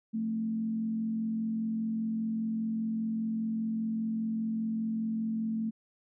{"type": "tone with frequency modulation", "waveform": "sine", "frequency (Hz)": 221.9, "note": "A3", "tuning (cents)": 15, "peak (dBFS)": -29, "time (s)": [0.13, 5.71], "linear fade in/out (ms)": 20, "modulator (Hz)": 45, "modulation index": 0.33, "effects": []}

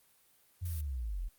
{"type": "linear sweep", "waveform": "sine", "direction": "down", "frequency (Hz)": [92.5, 36.64], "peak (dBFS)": -34, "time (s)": [0.61, 1.29], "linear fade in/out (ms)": 20}
{"type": "noise", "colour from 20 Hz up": "blue", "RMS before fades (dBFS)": -48, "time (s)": [0.65, 0.81], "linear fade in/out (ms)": 5}
{"effects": ["white hiss -67 dBFS RMS until 1.38 s", "Opus 32 kbps"]}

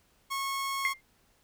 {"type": "tone", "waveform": "sawtooth", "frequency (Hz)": 1094, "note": "C#6", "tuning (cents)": -23, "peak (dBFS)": -27, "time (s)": [0.3, 0.94], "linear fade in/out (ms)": 20}
{"type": "tone with exponential decay", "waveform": "sine", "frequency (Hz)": 2100, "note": "C7", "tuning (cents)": 6, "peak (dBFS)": -22, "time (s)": [0.85, 1.01], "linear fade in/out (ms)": 1, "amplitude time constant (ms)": 33}
{"effects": ["pink hiss -67 dBFS RMS until 1.43 s"]}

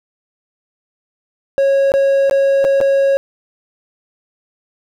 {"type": "tone with dropouts", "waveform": "triangle", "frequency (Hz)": 549, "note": "C#5", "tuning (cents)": -17, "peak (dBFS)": -8, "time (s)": [1.58, 3.17], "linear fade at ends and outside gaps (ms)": 0, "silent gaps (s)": [[1.919, 1.939], [2.297, 2.311], [2.643, 2.649], [2.804, 2.812]], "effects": []}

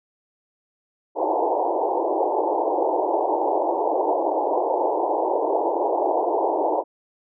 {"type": "band-pass noise", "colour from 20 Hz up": "white", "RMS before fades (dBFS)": -22, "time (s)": [1.15, 6.84], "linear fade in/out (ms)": 50, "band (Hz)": [310, 940], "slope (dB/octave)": 96, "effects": []}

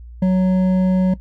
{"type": "tone with hard clipping", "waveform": "sine", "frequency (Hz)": 185.6, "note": "F#3", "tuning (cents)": 6, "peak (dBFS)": -14, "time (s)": [0.22, 1.14], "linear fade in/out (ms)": 5, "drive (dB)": 7, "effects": ["noise-tail reverb RT60 0.1 s tail -17 dB re dry", "added 59 Hz sine -34 dBFS peak until 1.2 s"]}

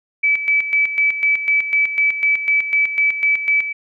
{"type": "tone with tremolo", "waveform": "sine", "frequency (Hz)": 2300, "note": "D7", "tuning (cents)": -37, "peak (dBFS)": -12, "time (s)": [0.23, 3.73], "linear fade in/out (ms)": 10, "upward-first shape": "square", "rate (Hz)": 4, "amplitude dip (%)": 65, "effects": []}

